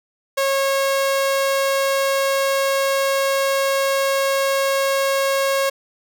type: tone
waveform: sawtooth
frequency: 546 Hz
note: C#5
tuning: 26 cents flat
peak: -13 dBFS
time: 0.37-5.7 s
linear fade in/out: 10 ms
effects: none